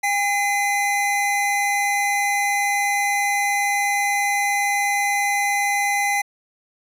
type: tone pair together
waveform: square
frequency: 809 / 2042 Hz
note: G#5 / C7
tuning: -46 / -43 cents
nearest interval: octave + major third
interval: 1603 cents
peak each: -22 dBFS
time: 0.03-6.22 s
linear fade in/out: 10 ms
effects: resampled to 32000 Hz